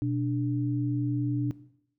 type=tone pair together; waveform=sine; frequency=123.49 / 293.7 Hz; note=B2 / D4; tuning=0 / 0 cents; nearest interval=octave + minor third; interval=1500 cents; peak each=-28 dBFS; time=0.02-1.51 s; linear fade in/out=0 ms; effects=noise-tail reverb RT60 0.7 s tail -17 dB re dry